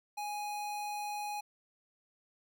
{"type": "tone", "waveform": "square", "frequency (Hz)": 830.6, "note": "G#5", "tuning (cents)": 0, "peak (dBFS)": -37, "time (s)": [0.17, 1.41], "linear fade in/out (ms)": 10, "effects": []}